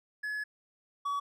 triangle tone pair in turn, 1700 / 1134.6 Hz, G#6 / C#6, +40 / +40 cents, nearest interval perfect fifth, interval 700 cents, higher first, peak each -31 / -28 dBFS, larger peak second, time 0.23-0.44 / 1.05-1.2 s, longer first, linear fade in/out 10 ms, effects none

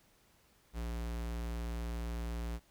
square tone, 58 Hz, A#1, 8 cents flat, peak -37 dBFS, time 0.73-2.6 s, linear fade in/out 50 ms, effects pink hiss -68 dBFS RMS until 2.7 s

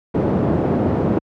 pink band-pass noise, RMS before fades -18 dBFS, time 0.14-1.19 s, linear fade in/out 10 ms, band 120 to 510 Hz, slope 12 dB/octave, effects high-pass 60 Hz 12 dB/octave

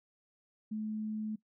sine tone, 215.5 Hz, A3, 36 cents flat, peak -34 dBFS, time 0.71-1.36 s, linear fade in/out 10 ms, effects noise-tail reverb RT60 0.1 s tail -18 dB re dry

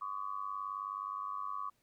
sine tone with amplitude modulation, 1131 Hz, C#6, 34 cents sharp, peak -33 dBFS, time 0.01-1.7 s, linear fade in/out 10 ms, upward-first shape sine, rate 99.2 Hz, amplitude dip 90%, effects pink hiss -75 dBFS RMS until 1.82 s

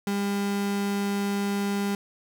35% pulse tone, 200.8 Hz, G3, 42 cents sharp, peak -23 dBFS, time 0.07-1.95 s, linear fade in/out 2 ms, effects none

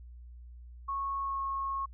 sine tone with pitch glide, 1100 to 1091.1 Hz, C#6 to C#6, -14 to -28 cents, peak -31 dBFS, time 0.88-1.86 s, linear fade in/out 10 ms, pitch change -14 cents, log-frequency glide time 1.2-1.4 s, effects added 60 Hz sine -46 dBFS peak until 1.93 s

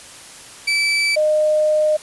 30% pulse / sine tone pair in turn, 2313 / 612.6 Hz, D7 / D#5, -27 / -27 cents, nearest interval octave + major seventh, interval 2300 cents, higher first, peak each -13 dBFS, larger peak neither, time 0.67-1.16 / 1.16-1.97 s, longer second, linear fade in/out 10 ms, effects white hiss -39 dBFS RMS until 2.02 s + resampled to 24000 Hz

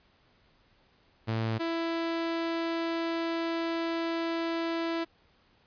sawtooth tone pair in turn, 112.1 / 332 Hz, A2 / E4, +33 / +12 cents, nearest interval octave + perfect fifth, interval 1879 cents, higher second, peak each -24 / -25 dBFS, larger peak first, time 1.27-1.59 / 1.59-5.05 s, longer second, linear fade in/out 20 ms, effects pink hiss -65 dBFS RMS until 5.66 s + resampled to 11025 Hz

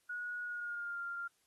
sine tone with pitch glide, 1455 to 1393.3 Hz, F#6 to F6, -29 to -4 cents, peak -38 dBFS, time 0.09-1.28 s, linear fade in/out 10 ms, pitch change -75 cents, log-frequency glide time 0.43-1 s, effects white hiss -75 dBFS RMS until 1.46 s + AAC 32 kbps

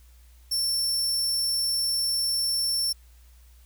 sawtooth tone, 5420 Hz, E8, 47 cents sharp, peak -21 dBFS, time 0.51-2.93 s, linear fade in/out 10 ms, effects added 60 Hz sine -50 dBFS peak until 3.65 s + white hiss -62 dBFS RMS until 3.65 s

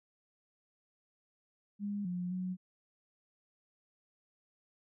sine tone with pitch steps, 203.7 / 178.6 / 183.7 Hz, G#3 / F3 / F#3, -33 / +39 / -12 cents, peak -34 dBFS, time 1.79-2.57 s, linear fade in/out 50 ms, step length 260 ms, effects none

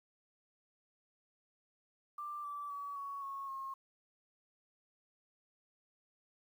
sine tone with pitch steps, 1182 / 1160.4 / 1139.1 / 1118.2 / 1097.8 / 1077.7 Hz, D6 / D6 / C#6 / C#6 / C#6 / C#6, +11 / -21 / +47 / +15 / -17 / -49 cents, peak -40 dBFS, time 2.18-3.74 s, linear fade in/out 5 ms, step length 260 ms, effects 11-bit

